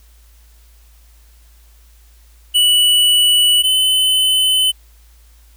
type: tone pair in turn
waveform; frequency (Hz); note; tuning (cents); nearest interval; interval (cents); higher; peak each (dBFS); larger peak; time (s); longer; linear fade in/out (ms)
square; 2955 / 3031; F#7 / F#7; -3 / +41; unison; 44; second; -10 / -12; first; 2.54-3.63 / 3.63-4.72; neither; 20
effects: added 56 Hz sine -44 dBFS peak until 5.56 s + white hiss -54 dBFS RMS until 5.56 s